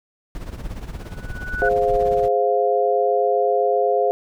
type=noise with tremolo; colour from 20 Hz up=brown; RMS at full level=-28 dBFS; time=0.35-2.28 s; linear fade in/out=0 ms; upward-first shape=sine; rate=17 Hz; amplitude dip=70%
type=tone with exponential growth; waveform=sine; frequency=1480 Hz; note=F#6; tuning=in tune; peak=-18 dBFS; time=0.95-1.69 s; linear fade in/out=5 ms; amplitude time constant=160 ms
type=chord; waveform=sine; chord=F minor; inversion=first; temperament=equal; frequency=415.3 / 523.3 / 698.5 Hz; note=Ab4 / C5 / F5; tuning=0 / 0 / 0 cents; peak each=-20 dBFS; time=1.62-4.11 s; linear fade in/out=0 ms
effects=none